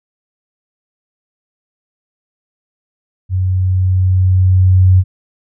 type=tone with level ramp; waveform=sine; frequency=92.8 Hz; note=F#2; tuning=6 cents sharp; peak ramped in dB=-12 to -4 dBFS; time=3.29-5.04 s; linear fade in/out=50 ms; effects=none